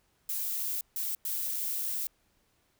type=noise bursts at uneven times; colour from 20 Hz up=violet; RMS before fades=-33 dBFS; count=3; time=0.29-0.81 / 0.96-1.15 / 1.25-2.07 s; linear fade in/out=2 ms; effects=pink hiss -71 dBFS RMS until 2.79 s